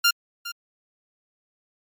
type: tone with echo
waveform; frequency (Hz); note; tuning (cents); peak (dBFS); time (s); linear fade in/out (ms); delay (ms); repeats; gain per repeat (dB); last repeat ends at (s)
15% pulse; 1396.9; F6; 0; -9; 0.04-0.11; 10; 410; 1; -15; 0.52
effects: MP3 96 kbps